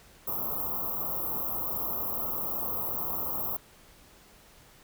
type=band-stop noise; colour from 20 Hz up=white; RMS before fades=-32 dBFS; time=0.27-3.57 s; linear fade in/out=5 ms; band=1300 to 12000 Hz; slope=96 dB/octave; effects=pink hiss -56 dBFS RMS until 4.83 s